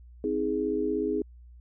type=chord; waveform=sine; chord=Ab major; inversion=first; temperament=equal with one note detuned; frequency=261.6 / 317.8 / 415.3 Hz; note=C4 / Eb4 / Ab4; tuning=0 / +37 / 0 cents; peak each=-32 / -30 / -28 dBFS; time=0.24-1.22 s; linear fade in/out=2 ms; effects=added 60 Hz sine -47 dBFS peak until 1.6 s